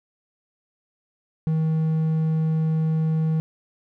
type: tone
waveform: triangle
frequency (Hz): 158.9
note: D#3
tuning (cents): +37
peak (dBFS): -17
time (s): 1.47-3.4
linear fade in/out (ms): 0
effects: none